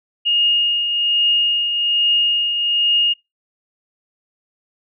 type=tone with tremolo; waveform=sine; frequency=2850 Hz; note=F7; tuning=34 cents sharp; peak=-12 dBFS; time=0.25-3.14 s; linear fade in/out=20 ms; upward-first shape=triangle; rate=1.2 Hz; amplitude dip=50%; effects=noise-tail reverb RT60 0.2 s tail -21 dB re dry